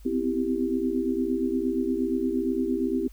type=chord; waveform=sine; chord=C major seventh; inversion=third; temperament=equal with one note detuned; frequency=253 / 261.6 / 329.6 / 392 Hz; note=B3 / C4 / E4 / G4; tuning=+42 / 0 / 0 / 0 cents; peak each=-29 dBFS; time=0.05-3.08 s; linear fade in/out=10 ms; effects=added 50 Hz sine -44 dBFS peak until 3.12 s + white hiss -60 dBFS RMS until 3.12 s